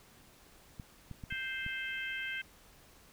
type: clicks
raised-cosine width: 5 ms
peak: -31 dBFS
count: 5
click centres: 0.798 / 1.113 / 1.238 / 1.325 / 1.664 s
type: harmonic tone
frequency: 523.3 Hz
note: C5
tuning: in tune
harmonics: 3 / 4 / 5 / 6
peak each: -39 / -41 / -43 / -45 dBFS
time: 1.3-2.42 s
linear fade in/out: 10 ms
effects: pink hiss -60 dBFS RMS until 3.12 s